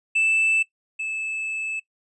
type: tone pair in turn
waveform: triangle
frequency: 2640 / 2617 Hz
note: E7 / E7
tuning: +2 / -13 cents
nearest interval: unison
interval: 15 cents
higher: first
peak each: -16 / -24 dBFS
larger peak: first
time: 0.15-0.63 / 0.99-1.8 s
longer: second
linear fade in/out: 10 ms
effects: noise-tail reverb RT60 0.1 s tail -18 dB re dry + resampled to 24000 Hz